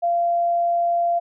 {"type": "tone", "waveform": "sine", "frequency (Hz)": 689, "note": "F5", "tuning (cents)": -24, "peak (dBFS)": -17, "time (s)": [0.02, 1.2], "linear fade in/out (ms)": 20, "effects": []}